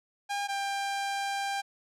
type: tone pair in turn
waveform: sawtooth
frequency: 807 / 794.5 Hz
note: G#5 / G5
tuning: -50 / +23 cents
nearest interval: unison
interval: 27 cents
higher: first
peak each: -26 dBFS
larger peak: neither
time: 0.29-0.48 / 0.48-1.62 s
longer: second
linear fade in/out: 20 ms
effects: low-pass 9000 Hz 12 dB/octave